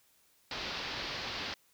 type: low-pass noise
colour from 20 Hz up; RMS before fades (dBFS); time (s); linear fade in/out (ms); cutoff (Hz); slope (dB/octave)
white; -39; 0.51-1.54; 2; 5000; 48
effects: white hiss -68 dBFS RMS until 1.73 s